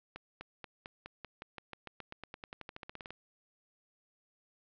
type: accelerating click train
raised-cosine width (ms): 0.3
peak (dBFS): -27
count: 25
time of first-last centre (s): 0.16-3.106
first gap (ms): 250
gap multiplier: 0.93
effects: low-pass 4000 Hz 12 dB/octave